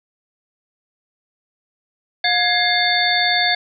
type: tone cluster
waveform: sine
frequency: 715 / 1672 / 2111 / 3588 / 4451 Hz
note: F5 / G#6 / C7 / A7 / C#8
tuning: +41 / +11 / +15 / +33 / +6 cents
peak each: -21 dBFS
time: 2.24-3.55 s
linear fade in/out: 5 ms
effects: none